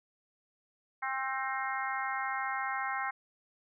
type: harmonic tone with a mistuned harmonic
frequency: 265.8 Hz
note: C4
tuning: 27 cents sharp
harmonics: 3 / 4 / 5 / 6 / 7 / 8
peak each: -37 / -38 / -39 / -40 / -40 / -41 dBFS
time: 1.02-3.11 s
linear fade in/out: 10 ms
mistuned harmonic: 6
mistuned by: -30 cents
effects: none